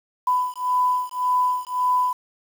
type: beating tone pair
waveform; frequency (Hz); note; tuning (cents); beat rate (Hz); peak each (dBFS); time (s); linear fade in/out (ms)
sine; 998 / 999.8; B5 / B5; +18 / +21; 1.8; -22; 0.27-2.13; 5
effects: 7-bit